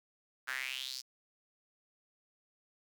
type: tone with high-pass filter sweep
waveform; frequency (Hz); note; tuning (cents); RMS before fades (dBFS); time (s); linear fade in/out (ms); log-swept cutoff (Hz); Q
sawtooth; 130.81; C3; 0; -40; 0.47-1.02; 20; 1500 to 5300; 4.9
effects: none